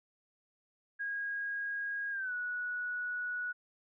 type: tone with pitch glide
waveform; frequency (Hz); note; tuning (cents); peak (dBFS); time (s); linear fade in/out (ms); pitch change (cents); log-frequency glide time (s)
sine; 1638 to 1467.7; G#6 to F#6; -24 to -14; -34; 0.99-3.53; 20; -190; 2.11-2.33
effects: none